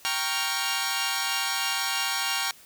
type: chord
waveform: 10% pulse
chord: G half-diminished seventh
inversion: none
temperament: equal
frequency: 784 / 932.3 / 1108.7 / 1396.9 Hz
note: G5 / Bb5 / Db6 / F6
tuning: 0 / 0 / 0 / 0 cents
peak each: -23 dBFS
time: 0.05-2.51 s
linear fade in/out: 0 ms
effects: white hiss -52 dBFS RMS until 2.65 s